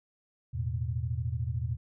sine chord, E suspended fourth, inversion none, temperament equal, 82.41 / 110 / 123.47 Hz, E2 / A2 / B2, 0 / 0 / 0 cents, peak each -34 / -34 / -33 dBFS, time 0.53-1.77 s, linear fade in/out 20 ms, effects none

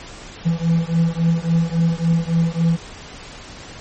triangle beating tone pair, 164.5 / 168.1 Hz, E3 / E3, -3 / +34 cents, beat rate 3.6 Hz, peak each -16 dBFS, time 0.45-2.77 s, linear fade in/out 20 ms, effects pink hiss -37 dBFS RMS until 3.8 s + MP3 32 kbps

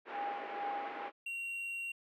pink band-pass noise, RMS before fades -45 dBFS, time 0.05-1.12 s, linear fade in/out 50 ms, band 340 to 2400 Hz, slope 24 dB/octave
sine tone with tremolo, 810 Hz, G#5, 43 cents flat, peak -35 dBFS, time 0.11-1.1 s, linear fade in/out 50 ms, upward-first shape sine, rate 2.1 Hz, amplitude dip 70%
triangle tone, 2749 Hz, F7, 28 cents flat, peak -36 dBFS, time 1.26-1.92 s, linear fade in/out 5 ms
effects none

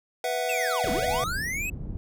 square chord, B suspended fourth, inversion none, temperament equal, 493.9 / 659.3 / 740 Hz, B4 / E5 / F#5, 0 / 0 / 0 cents, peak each -31 dBFS, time 0.24-1.24 s, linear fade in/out 2 ms
square linear two-way sweep, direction down then up, 2747 to 185 to 2625 Hz, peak -29 dBFS, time 0.49-1.7 s, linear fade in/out 5 ms, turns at 0.91 s
pink low-pass noise, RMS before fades -35 dBFS, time 0.84-1.97 s, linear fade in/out 0 ms, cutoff 220 Hz, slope 12 dB/octave
effects none

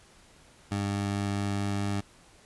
20% pulse tone, 100.5 Hz, G2, 44 cents sharp, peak -23 dBFS, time 0.71-2.01 s, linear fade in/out 10 ms, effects pink hiss -57 dBFS RMS until 2.45 s + resampled to 24000 Hz

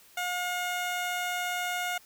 15% pulse tone, 717 Hz, F5, 45 cents sharp, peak -23 dBFS, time 0.17-1.98 s, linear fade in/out 5 ms, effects white hiss -57 dBFS RMS until 2.05 s

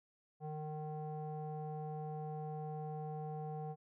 square tone with low-pass filter, 153.2 Hz, D#3, 27 cents flat, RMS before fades -43 dBFS, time 0.4-3.76 s, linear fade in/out 50 ms, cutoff 690 Hz, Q 6.5, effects none

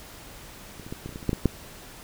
clicks, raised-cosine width 3 ms, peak -28 / -28 / -20 / -21 / -25 / -30 / -22 / -29 / -10 / -13 / -6 dBFS, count 11, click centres 0.797 / 0.865 / 0.925 / 1.06 / 1.092 / 1.126 / 1.159 / 1.228 / 1.293 / 1.331 / 1.457 s, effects pink hiss -45 dBFS RMS until 2.03 s

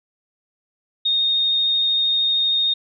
sine tone with vibrato, 3696 Hz, A#7, 16 cents flat, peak -16 dBFS, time 1.05-2.74 s, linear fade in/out 10 ms, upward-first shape sine, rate 13 Hz, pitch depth 8 cents each way, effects none

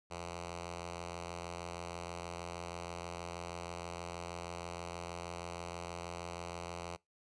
5% pulse tone with notch filter, 86.3 Hz, F2, 20 cents flat, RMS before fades -44 dBFS, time 0.1-6.97 s, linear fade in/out 20 ms, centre 260 Hz, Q 1.3, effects noise-tail reverb RT60 0.2 s tail -23 dB re dry + resampled to 22050 Hz

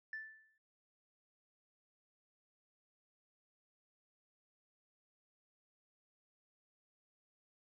sine tone with exponential decay, 1760 Hz, A6, in tune, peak -38 dBFS, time 0.13-0.58 s, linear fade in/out 2 ms, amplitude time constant 96 ms, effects tanh soft clip ceiling -37 dBFS

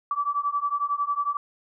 sine beating tone pair, 1149 / 1160 Hz, D6 / D6, -38 / -22 cents, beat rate 11 Hz, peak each -27 / -26 dBFS, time 0.11-1.37 s, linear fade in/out 2 ms, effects none

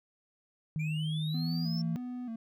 sine tone with pitch glide, 155.56 to 165.76 Hz, D#3 to E3, 0 to +10 cents, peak -30 dBFS, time 0.76-1.96 s, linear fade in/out 0 ms, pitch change +110 cents, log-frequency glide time 1.31-1.52 s
triangle linear sweep, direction up, 2311 to 5420 Hz, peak -39 dBFS, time 0.79-1.82 s, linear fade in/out 10 ms
triangle tone with vibrato, 237.1 Hz, A#3, 30 cents sharp, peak -34 dBFS, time 1.34-2.36 s, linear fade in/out 5 ms, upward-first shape square, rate 1.6 Hz, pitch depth 78 cents each way
effects none

